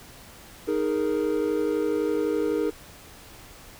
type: chord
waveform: triangle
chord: D# suspended fourth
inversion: none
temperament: just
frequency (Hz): 311.1 / 414.8 / 466.7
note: D#4 / G#4 / A#4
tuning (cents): 0 / -2 / +2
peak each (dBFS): -25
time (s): 0.67-2.71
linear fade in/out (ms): 20
effects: pink hiss -47 dBFS RMS until 3.79 s